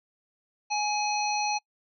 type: harmonic tone with a mistuned harmonic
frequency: 843 Hz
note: G#5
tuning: 26 cents sharp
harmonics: 1 / 3 / 5 / 7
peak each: -27 / -32 / -34 / -35 dBFS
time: 0.7-1.59 s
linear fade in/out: 20 ms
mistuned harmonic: 1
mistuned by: -17 cents
effects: noise-tail reverb RT60 0.1 s tail -25 dB re dry